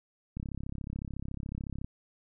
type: click train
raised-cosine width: 5 ms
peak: -25 dBFS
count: 51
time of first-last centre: 0.37-1.845 s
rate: 33.9 Hz
effects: none